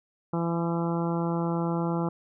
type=harmonic tone; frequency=168.7 Hz; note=E3; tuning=40 cents sharp; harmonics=1 / 2 / 3 / 4 / 5 / 6 / 7 / 8; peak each=-27 / -31 / -35 / -39 / -36 / -39 / -41 / -42 dBFS; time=0.33-2.09 s; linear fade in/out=5 ms; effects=none